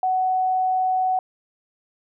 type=tone; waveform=sine; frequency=746 Hz; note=F#5; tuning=14 cents sharp; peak=-18 dBFS; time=0.03-1.19 s; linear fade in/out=2 ms; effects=none